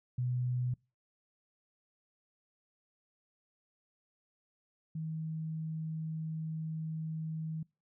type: tone pair in turn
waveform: sine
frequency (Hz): 124.7 / 158.9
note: B2 / D#3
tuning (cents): +17 / +37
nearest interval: major third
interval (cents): 420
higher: second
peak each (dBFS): -30 / -35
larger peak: first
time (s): 0.18-0.74 / 4.95-7.63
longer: second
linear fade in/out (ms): 5
effects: noise-tail reverb RT60 0.3 s tail -26 dB re dry